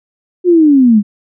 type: linear sweep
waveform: sine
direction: down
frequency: 366.2 to 197.4 Hz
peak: -4 dBFS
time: 0.44-1.03 s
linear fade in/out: 50 ms
effects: none